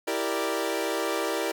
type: chord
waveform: sawtooth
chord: E half-diminished seventh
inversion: none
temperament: equal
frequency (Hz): 329.6 / 392 / 466.2 / 587.3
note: E4 / G4 / Bb4 / D5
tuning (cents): 0 / 0 / 0 / 0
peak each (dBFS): -28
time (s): 0.07-1.52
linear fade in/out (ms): 10
effects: none